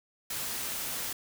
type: noise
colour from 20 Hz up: white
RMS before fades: -35 dBFS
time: 0.3-1.13 s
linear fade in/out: 5 ms
effects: none